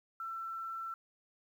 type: tone with quantisation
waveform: sine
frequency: 1341 Hz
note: E6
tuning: 29 cents sharp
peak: -38 dBFS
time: 0.2-0.94 s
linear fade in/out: 2 ms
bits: 11
effects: none